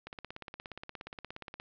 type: click train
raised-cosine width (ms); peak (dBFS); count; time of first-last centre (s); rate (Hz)
0.3; -26; 27; 0.07-1.599; 17
effects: low-pass 5000 Hz 12 dB/octave